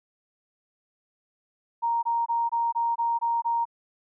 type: tone bursts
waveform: sine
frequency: 932.3 Hz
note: A#5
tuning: in tune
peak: -22 dBFS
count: 8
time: 1.82-3.654 s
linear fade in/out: 20 ms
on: 210 ms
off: 22 ms
effects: none